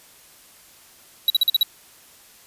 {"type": "tone bursts", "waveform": "square", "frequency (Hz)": 3900, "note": "B7", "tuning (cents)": -23, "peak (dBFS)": -14, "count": 6, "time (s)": [1.28, 1.631], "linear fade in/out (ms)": 2, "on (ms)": 21, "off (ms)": 45, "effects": ["white hiss -50 dBFS RMS until 2.46 s", "resampled to 32000 Hz"]}